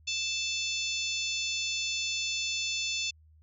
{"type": "harmonic tone", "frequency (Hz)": 880, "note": "A5", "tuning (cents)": 0, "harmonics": [3, 4, 5, 6, 7, 8], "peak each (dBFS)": [-34, -35, -38, -39, -39, -41], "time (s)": [0.07, 3.11], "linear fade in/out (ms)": 10, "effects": ["added 78 Hz sine -56 dBFS peak until 3.42 s"]}